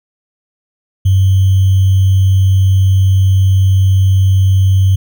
sine tone with sample-and-hold, 95.4 Hz, G2, 47 cents flat, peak -6 dBFS, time 1.05-4.96 s, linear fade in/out 10 ms, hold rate 3150 Hz, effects none

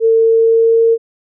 sine tone with pitch glide, 451.5 to 456.7 Hz, A4 to A#4, +45 to -36 cents, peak -7 dBFS, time 0-0.98 s, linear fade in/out 50 ms, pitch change +19 cents, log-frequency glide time 0.17-0.84 s, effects none

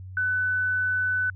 sine tone, 1500 Hz, F#6, 23 cents sharp, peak -22 dBFS, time 0.17-1.3 s, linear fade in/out 2 ms, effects added 93 Hz sine -37 dBFS peak until 1.35 s

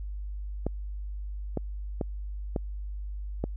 clicks, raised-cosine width 2 ms, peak -15 dBFS, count 5, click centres 0.666 / 1.573 / 2.012 / 2.562 / 3.44 s, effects added 50 Hz sine -33 dBFS peak until 3.56 s

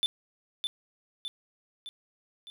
triangle tone with echo, 3520 Hz, A7, in tune, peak -22 dBFS, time 0.03-0.06 s, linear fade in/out 0 ms, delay 610 ms, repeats 4, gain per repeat -5 dB, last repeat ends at 2.5 s, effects none

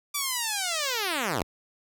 5% pulse linear sweep, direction down, 1174.7 to 65.41 Hz, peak -15 dBFS, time 0.14-1.43 s, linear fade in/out 10 ms, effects none

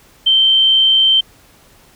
sine tone, 3119 Hz, G7, 9 cents flat, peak -8 dBFS, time 0.26-1.21 s, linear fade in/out 10 ms, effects pink hiss -48 dBFS RMS until 1.95 s

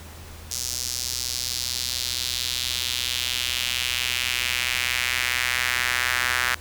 sawtooth tone with high-pass filter sweep, 124.4 Hz, B2, 13 cents sharp, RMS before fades -26 dBFS, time 0.51-6.55 s, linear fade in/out 5 ms, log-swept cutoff 5800 to 1600 Hz, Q 2.1, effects added 80 Hz sine -41 dBFS peak until 6.6 s + pink hiss -44 dBFS RMS until 6.6 s

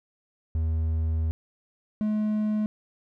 triangle tone pair in turn, 80 / 213.1 Hz, D#2 / G#3, +49 / +45 cents, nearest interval octave + perfect fourth, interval 1696 cents, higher second, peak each -21 dBFS, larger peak neither, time 0.55-1.31 / 2.01-2.66 s, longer first, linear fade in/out 0 ms, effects none

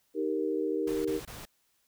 sine chord, Eb major, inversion none, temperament equal, 311.1 / 392 / 466.2 Hz, Eb4 / G4 / Bb4, 0 / 0 / 0 cents, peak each -32 dBFS, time 0.14-1.21 s, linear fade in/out 50 ms
pink noise bursts, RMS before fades -44 dBFS, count 3, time 0.87-1.454 s, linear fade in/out 5 ms, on 180 ms, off 22 ms
effects white hiss -72 dBFS RMS until 1.87 s

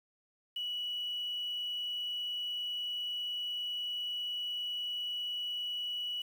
sine tone with quantisation, 2939 Hz, F#7, 12 cents flat, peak -34 dBFS, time 0.56-6.22 s, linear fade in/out 5 ms, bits 9, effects none

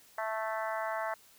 harmonic tone, 220 Hz, A3, in tune, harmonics 3 / 4 / 5 / 6 / 7 / 8 / 9, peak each -36 / -38 / -40 / -42 / -43 / -44 / -45 dBFS, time 0.18-1.14 s, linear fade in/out 2 ms, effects white hiss -60 dBFS RMS until 1.38 s

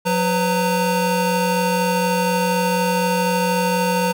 square tone cluster, 181.2 / 499.5 / 919 Hz, F#3 / B4 / A#5, -36 / +20 / -25 cents, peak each -22 dBFS, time 0.05-4.13 s, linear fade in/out 20 ms, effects none

